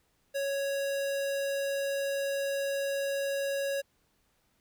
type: tone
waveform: square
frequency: 554.4 Hz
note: C#5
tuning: in tune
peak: -30 dBFS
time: 0.34-3.82 s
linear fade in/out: 20 ms
effects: pink hiss -72 dBFS RMS until 4.6 s